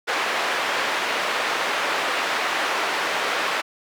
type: band-pass noise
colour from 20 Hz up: white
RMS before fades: -24 dBFS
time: 0.07-3.62 s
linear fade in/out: 20 ms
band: 450 to 2100 Hz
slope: 12 dB/octave
effects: none